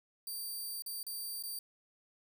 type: tone with dropouts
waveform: 5% pulse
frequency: 4658 Hz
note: D8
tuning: 15 cents flat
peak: -32 dBFS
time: 0.27-1.59 s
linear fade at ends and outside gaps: 2 ms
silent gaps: 0.822-0.862 / 1.03-1.066 / 1.426-1.436 s
effects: none